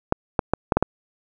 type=clicks; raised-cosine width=1 ms; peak=-3 dBFS; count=6; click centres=0.124 / 0.392 / 0.536 / 0.722 / 0.77 / 0.826 s; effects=none